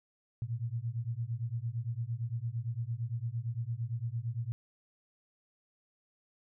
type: beating tone pair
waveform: sine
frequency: 112.4 / 121.2 Hz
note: A2 / B2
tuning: +37 / -32 cents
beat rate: 8.8 Hz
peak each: -36 / -36 dBFS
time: 0.42-4.52 s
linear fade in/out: 0 ms
effects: none